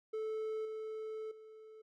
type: tone with level steps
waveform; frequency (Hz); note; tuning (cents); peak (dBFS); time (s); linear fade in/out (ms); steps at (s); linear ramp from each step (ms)
triangle; 436.9; A4; -12; -34 / -38 / -50; 0.13-1.82; 10; 0.65 / 1.31; 5
effects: none